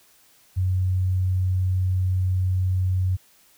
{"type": "tone", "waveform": "sine", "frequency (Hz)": 92.6, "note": "F#2", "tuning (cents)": 2, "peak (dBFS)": -19, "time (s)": [0.56, 3.17], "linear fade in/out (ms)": 20, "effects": ["white hiss -57 dBFS RMS until 3.57 s"]}